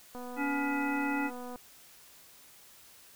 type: click train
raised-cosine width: 1 ms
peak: -31 dBFS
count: 349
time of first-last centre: 0.15-1.559 s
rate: 247 Hz
type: harmonic tone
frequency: 282.7 Hz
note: C#4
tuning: 34 cents sharp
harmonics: 1 / 3 / 5 / 7 / 9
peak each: -31 / -36 / -38 / -39 / -41 dBFS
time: 0.36-1.31 s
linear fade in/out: 50 ms
effects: white hiss -56 dBFS RMS until 3.15 s